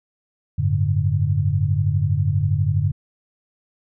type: tone cluster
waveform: sine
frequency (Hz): 93.1 / 105.4 / 144.2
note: F#2 / G#2 / D3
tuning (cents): +11 / +26 / -31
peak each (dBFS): -21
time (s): 0.58-2.92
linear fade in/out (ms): 10
effects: none